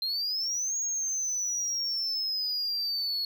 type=exponential two-way sweep; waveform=sine; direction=up then down; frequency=4129 to 6645 to 4345 Hz; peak=-25 dBFS; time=0.02-3.25 s; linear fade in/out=2 ms; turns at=0.77 s; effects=tanh soft clip ceiling -27 dBFS + 11-bit